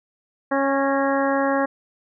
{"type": "harmonic tone with a mistuned harmonic", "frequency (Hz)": 274.9, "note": "C#4", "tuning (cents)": -14, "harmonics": [1, 2, 3, 4, 5, 6, 7], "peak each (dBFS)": [-23, -22, -26, -27, -32, -29, -33], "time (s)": [0.51, 1.66], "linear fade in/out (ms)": 10, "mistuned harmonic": 7, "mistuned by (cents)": -40, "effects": []}